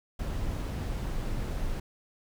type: noise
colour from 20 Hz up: brown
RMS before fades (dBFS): -32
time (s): 0.19-1.8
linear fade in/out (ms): 5
effects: none